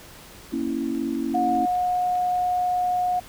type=chord; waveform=sine; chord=A# diminished; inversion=none; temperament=equal; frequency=233.1 / 277.2 / 329.6 Hz; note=A#3 / C#4 / E4; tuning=0 / 0 / 0 cents; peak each=-29 / -27 / -28 dBFS; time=0.52-1.66 s; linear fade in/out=10 ms
type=click train; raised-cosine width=0.3 ms; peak=-30 dBFS; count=8; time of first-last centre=0.95-2.356 s; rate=4.98 Hz
type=tone; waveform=sine; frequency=723 Hz; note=F#5; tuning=40 cents flat; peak=-20 dBFS; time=1.34-3.2 s; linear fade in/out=10 ms
effects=pink hiss -45 dBFS RMS until 3.28 s